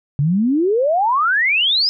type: exponential sweep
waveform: sine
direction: up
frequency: 135.6 to 5190 Hz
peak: -13 dBFS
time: 0.19-1.89 s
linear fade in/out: 0 ms
effects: none